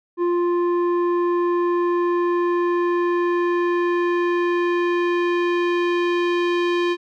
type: tone with low-pass filter sweep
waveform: square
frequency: 349.2 Hz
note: F4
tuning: in tune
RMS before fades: -20 dBFS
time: 0.17-6.97 s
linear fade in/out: 50 ms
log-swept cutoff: 890 to 3200 Hz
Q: 1.3
effects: none